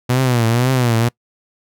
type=tone with vibrato; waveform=sawtooth; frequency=122 Hz; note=B2; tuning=21 cents flat; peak=-9 dBFS; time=0.09-1.09 s; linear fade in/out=10 ms; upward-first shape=triangle; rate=2 Hz; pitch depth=150 cents each way; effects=noise-tail reverb RT60 0.1 s tail -24 dB re dry